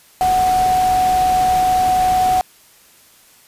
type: tone in noise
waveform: sine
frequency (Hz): 741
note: F#5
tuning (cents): +2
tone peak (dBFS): -12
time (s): 0.21-2.41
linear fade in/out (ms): 0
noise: pink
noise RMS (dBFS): -27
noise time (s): 0.21-2.41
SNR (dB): +12
effects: white hiss -49 dBFS RMS until 3.47 s + resampled to 32000 Hz